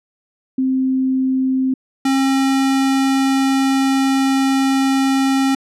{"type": "tone pair in turn", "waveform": ["sine", "square"], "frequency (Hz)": [261.6, 269.1], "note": ["C4", "C4"], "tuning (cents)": [0, 49], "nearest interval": "unison", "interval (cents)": 49, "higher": "second", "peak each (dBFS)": -14, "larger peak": "neither", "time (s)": [[0.58, 1.74], [2.05, 5.55]], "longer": "second", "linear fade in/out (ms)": 5, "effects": ["low-pass 10000 Hz 12 dB/octave"]}